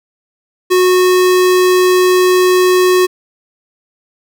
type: tone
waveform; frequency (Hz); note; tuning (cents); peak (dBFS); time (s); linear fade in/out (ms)
square; 366.1; F#4; -18; -8; 0.7-3.07; 20
effects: none